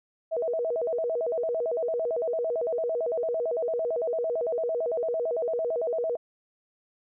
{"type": "tone with vibrato", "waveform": "sine", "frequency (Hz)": 558, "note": "C#5", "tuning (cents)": 11, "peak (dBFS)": -25, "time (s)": [0.31, 6.17], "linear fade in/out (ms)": 20, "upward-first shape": "square", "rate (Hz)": 8.9, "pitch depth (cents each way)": 260, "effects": []}